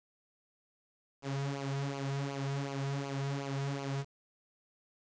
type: tone with flanger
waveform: sawtooth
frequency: 138.59 Hz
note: C#3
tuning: in tune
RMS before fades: -36 dBFS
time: 1.22-4.05 s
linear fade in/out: 50 ms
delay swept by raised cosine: 0.54 to 3.84 ms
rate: 2.7 Hz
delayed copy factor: -0.7
effects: resampled to 16000 Hz + 9-bit